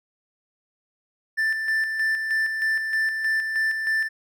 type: tone with tremolo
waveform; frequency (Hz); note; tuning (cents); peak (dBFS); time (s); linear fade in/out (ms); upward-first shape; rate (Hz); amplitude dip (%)
triangle; 1771; A6; +11; -18; 1.37-4.09; 20; square; 3.2; 45
effects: none